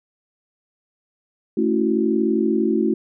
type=chord; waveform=sine; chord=F# minor seventh; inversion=first; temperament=equal; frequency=220 / 277.2 / 329.6 / 370 Hz; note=A3 / C#4 / E4 / F#4; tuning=0 / 0 / 0 / 0 cents; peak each=-21 / -25 / -21 / -22 dBFS; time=1.57-2.94 s; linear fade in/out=5 ms; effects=none